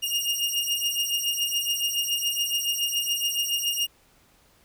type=beating tone pair; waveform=sawtooth; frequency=2834 / 2841.1 Hz; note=F7 / F7; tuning=+25 / +29 cents; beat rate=7.1 Hz; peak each=-24 dBFS; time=0.02-3.87 s; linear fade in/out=20 ms; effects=pink hiss -60 dBFS RMS until 4.64 s